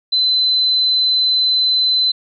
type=tone; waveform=sine; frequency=4040 Hz; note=B7; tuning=39 cents sharp; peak=-12 dBFS; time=0.12-2.12 s; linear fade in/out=10 ms; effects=none